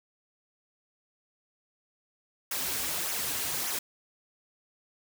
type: noise with flanger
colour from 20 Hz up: white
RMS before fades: -32 dBFS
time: 2.51-3.79 s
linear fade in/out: 5 ms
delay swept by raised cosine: 0.23 to 5.93 ms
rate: 1.7 Hz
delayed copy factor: -0.6
effects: none